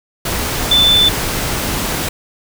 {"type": "tone in noise", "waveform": "sine", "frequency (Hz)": 3520, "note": "A7", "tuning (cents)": 0, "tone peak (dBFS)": -8, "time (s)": [0.71, 1.09], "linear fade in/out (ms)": 5, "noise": "pink", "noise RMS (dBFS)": -19, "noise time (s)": [0.25, 2.09], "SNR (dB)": 8, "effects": []}